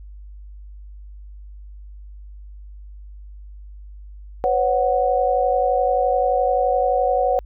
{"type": "chord", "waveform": "sine", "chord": "B suspended second", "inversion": "none", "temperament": "equal with one note detuned", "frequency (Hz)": [502.8, 554.4, 740], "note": ["B4", "C#5", "F#5"], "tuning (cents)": [31, 0, 0], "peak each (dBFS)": [-21, -21, -19], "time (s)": [4.44, 7.39], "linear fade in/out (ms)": 0, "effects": ["added 50 Hz sine -36 dBFS peak until 7.45 s"]}